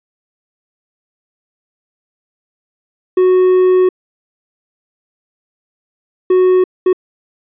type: tone bursts at uneven times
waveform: triangle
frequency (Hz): 368.7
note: F#4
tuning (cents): -6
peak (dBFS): -5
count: 3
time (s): 3.17-3.89 / 6.3-6.64 / 6.86-6.93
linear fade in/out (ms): 5
effects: resampled to 8000 Hz